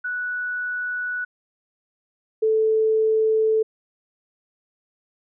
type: tone pair in turn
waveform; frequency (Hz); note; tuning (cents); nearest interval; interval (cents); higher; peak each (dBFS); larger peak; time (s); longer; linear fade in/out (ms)
sine; 1476 / 438.8; F#6 / A4; -5 / -5; octave + major sixth; 2100; first; -24 / -16; second; 0.04-1.25 / 2.42-3.63; neither; 10
effects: none